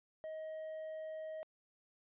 triangle tone with quantisation, 630 Hz, D#5, 21 cents sharp, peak -40 dBFS, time 0.24-1.43 s, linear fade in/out 0 ms, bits 10, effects resampled to 8000 Hz

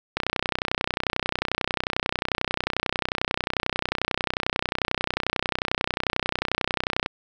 click train, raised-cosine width 0.3 ms, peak -7 dBFS, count 216, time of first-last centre 0.17-7.061 s, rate 31.2 Hz, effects none

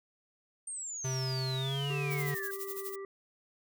sine exponential sweep, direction down, 8870 to 1593 Hz, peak -37 dBFS, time 0.67-2.51 s, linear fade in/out 5 ms
square tone with pitch glide, 130.81 to 144.31 Hz, C3 to D3, 0 to -30 cents, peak -33 dBFS, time 1.04-2.35 s, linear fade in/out 10 ms, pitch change +170 cents, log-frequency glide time 1.56-1.95 s
harmonic tone, 392 Hz, G4, in tune, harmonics 1 / 3 / 5, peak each -39 / -49 / -53 dBFS, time 1.9-3.05 s, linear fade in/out 2 ms
violet noise with tremolo, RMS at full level -39 dBFS, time 2.1-2.96 s, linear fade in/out 20 ms, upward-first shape sine, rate 12 Hz, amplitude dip 80%
effects none

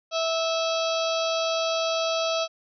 harmonic tone, 654 Hz, E5, 14 cents flat, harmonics 1 / 2 / 4 / 5 / 6 / 7 / 8 / 9, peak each -25 / -31 / -34 / -34 / -34 / -37 / -38 / -39 dBFS, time 0.11-2.48 s, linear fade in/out 50 ms, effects none

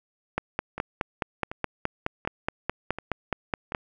two click trains, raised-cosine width 0.5 ms, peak -19 / -10 dBFS, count 5 / 17, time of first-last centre 0.78-3.721 / 0.38-3.748 s, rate 1.36 / 4.75 Hz, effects none

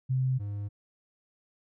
sine / triangle tone pair in turn, 130 / 102.03 Hz, C3 / G#2, -11 / -30 cents, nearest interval major third, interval 419 cents, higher first, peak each -24 / -30 dBFS, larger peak first, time 0.09-0.39 / 0.39-0.69 s, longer neither, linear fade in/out 20 ms, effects none

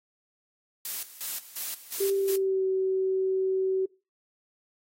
blue noise with tremolo, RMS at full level -33 dBFS, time 0.85-2.36 s, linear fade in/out 2 ms, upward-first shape square, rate 2.8 Hz, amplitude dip 80%
sine tone with pitch glide, 392.3 to 379.4 Hz, G4 to F#4, +1 to +43 cents, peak -23 dBFS, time 2-3.86 s, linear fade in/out 10 ms, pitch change -58 cents, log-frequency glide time 2.15-2.65 s
effects noise-tail reverb RT60 0.3 s tail -23 dB re dry + AAC 48 kbps

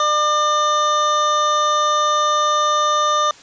square tone pair together, 600 / 1200 Hz, D5 / D6, +37 / +37 cents, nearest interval octave, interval 1200 cents, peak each -23 / -16 dBFS, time 0-3.31 s, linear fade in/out 2 ms, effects white hiss -43 dBFS RMS until 3.42 s + resampled to 16000 Hz

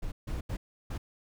brown noise bursts at uneven times, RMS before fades -34 dBFS, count 4, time 0.02-0.12 / 0.27-0.41 / 0.49-0.57 / 0.9-0.98 s, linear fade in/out 10 ms, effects none

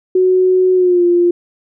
sine tone with pitch glide, 370 to 349.2 Hz, F#4 to F4, 0 to 0 cents, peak -8 dBFS, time 0.15-1.31 s, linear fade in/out 5 ms, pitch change -100 cents, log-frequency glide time 0.74-1.04 s, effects none

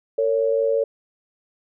sine tone pair together, 454.3 / 559 Hz, A#4 / C#5, -45 / +14 cents, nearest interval major third, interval 359 cents, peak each -20 dBFS, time 0.18-0.84 s, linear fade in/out 5 ms, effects none

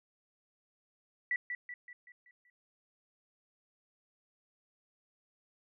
sine tone with echo, 1960 Hz, B6, 14 cents flat, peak -29 dBFS, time 1.31-1.36 s, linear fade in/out 2 ms, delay 190 ms, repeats 6, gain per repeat -6 dB, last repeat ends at 2.5 s, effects none

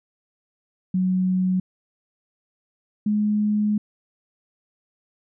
sine tone pair in turn, 185.1 / 210 Hz, F#3 / G#3, +1 / +19 cents, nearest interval major second, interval 218 cents, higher second, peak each -18 dBFS, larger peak neither, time 0.94-1.6 / 3.06-3.78 s, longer second, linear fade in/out 5 ms, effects none

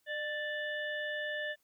harmonic tone with a mistuned harmonic, 587.3 Hz, D5, in tune, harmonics 1 / 3 / 5 / 6, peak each -39 / -36 / -47 / -48 dBFS, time 0.06-1.56 s, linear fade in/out 50 ms, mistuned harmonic 1, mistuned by +41 cents, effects white hiss -75 dBFS RMS until 1.63 s

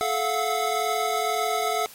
square tone cluster, 431.4 / 684 / 726 / 1302 Hz, A4 / F5 / F#5 / E6, -34 / -36 / -33 / -22 cents, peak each -30 / -29 / -28 / -30 dBFS, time 0.01-1.86 s, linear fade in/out 0 ms, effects white hiss -46 dBFS RMS until 1.94 s + MP3 64 kbps

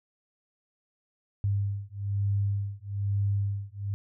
sine beating tone pair, 99.8 / 100.9 Hz, G2 / G#2, +32 / -49 cents, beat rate 1.1 Hz, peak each -29 dBFS, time 1.44-3.94 s, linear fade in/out 0 ms, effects none

